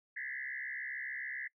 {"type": "tone with frequency modulation", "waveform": "sine", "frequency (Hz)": 1864.7, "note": "A#6", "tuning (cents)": 0, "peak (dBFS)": -38, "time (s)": [0.16, 1.48], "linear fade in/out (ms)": 10, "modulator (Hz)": 67, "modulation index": 3.1, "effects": ["noise-tail reverb RT60 0.1 s tail -24 dB re dry"]}